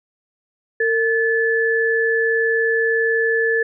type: tone pair together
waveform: sine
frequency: 455.4 / 1734 Hz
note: A#4 / A6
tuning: -40 / -26 cents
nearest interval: octave + major seventh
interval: 2314 cents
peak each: -18 dBFS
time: 0.8-3.63 s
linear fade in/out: 5 ms
effects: none